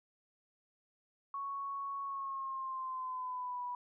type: tone with pitch glide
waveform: sine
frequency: 1109 to 982.3 Hz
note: C#6 to B5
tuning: 0 to -10 cents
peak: -37 dBFS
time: 1.34-3.75 s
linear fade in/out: 2 ms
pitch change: -210 cents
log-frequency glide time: 2.04-3.63 s
effects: none